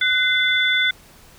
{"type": "tone cluster", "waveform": "sine", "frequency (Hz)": [1494, 2064, 3480], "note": ["F#6", "C7", "A7"], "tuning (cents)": [16, -24, -20], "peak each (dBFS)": -20, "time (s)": [0.01, 0.91], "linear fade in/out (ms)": 5, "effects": ["pink hiss -48 dBFS RMS until 1.38 s"]}